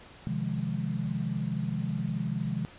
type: chord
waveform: sine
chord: F minor seventh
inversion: second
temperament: equal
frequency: 130.81 / 155.56 / 174.61 / 207.7 Hz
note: C3 / Eb3 / F3 / Ab3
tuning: 0 / 0 / 0 / 0 cents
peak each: -34 dBFS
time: 0.27-2.65 s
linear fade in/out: 0 ms
effects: pink hiss -51 dBFS RMS until 2.78 s + resampled to 8000 Hz